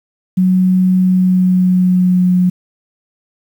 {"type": "tone with pitch glide", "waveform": "sine", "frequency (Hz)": [185, 181.19], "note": ["F#3", "F#3"], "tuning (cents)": [0, -36], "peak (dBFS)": -8, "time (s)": [0.37, 2.5], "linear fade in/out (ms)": 10, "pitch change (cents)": -36, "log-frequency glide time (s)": [1, 2.35], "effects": ["7-bit"]}